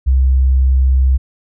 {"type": "tone", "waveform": "sine", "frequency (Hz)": 65.41, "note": "C2", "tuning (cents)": 0, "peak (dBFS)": -8, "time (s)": [0.06, 1.18], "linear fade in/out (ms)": 20, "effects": []}